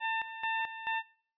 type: tone with tremolo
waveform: 20% pulse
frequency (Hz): 897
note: A5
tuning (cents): +33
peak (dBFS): -25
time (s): 0-1.03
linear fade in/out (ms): 50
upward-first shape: square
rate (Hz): 2.3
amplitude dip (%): 70
effects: noise-tail reverb RT60 0.5 s tail -21 dB re dry + resampled to 11025 Hz